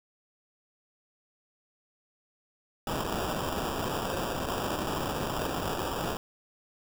white noise with sample-and-hold, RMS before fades -32 dBFS, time 2.87-6.17 s, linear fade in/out 2 ms, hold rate 2100 Hz, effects none

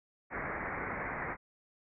white low-pass noise, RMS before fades -38 dBFS, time 0.3-1.37 s, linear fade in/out 50 ms, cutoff 2200 Hz, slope 96 dB/octave, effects none

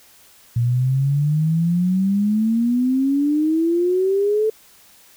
sine exponential sweep, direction up, 116.8 to 441.3 Hz, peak -15 dBFS, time 0.56-4.5 s, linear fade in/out 5 ms, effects white hiss -50 dBFS RMS until 5.16 s

